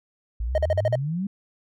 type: exponential sweep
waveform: sine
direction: up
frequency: 53 to 204.9 Hz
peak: -24 dBFS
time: 0.4-1.27 s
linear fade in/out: 5 ms
type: tone bursts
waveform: triangle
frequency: 622 Hz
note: D#5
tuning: 1 cent flat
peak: -16 dBFS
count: 6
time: 0.55-0.955 s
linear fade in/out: 2 ms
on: 30 ms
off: 45 ms
effects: none